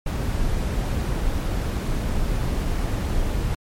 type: noise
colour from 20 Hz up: brown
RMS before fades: -23 dBFS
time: 0.06-3.55 s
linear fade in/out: 5 ms
effects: MP3 64 kbps